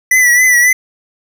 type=tone with vibrato; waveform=square; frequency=1975.5 Hz; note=B6; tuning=in tune; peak=-7 dBFS; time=0.11-0.73 s; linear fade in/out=5 ms; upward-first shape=triangle; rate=3.7 Hz; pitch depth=62 cents each way; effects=none